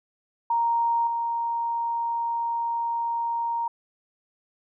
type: tone with level steps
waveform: sine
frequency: 932.3 Hz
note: A#5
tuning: in tune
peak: -20 / -24 dBFS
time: 0.5-3.68 s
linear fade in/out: 5 ms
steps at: 1.07 s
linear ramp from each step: 2 ms
effects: none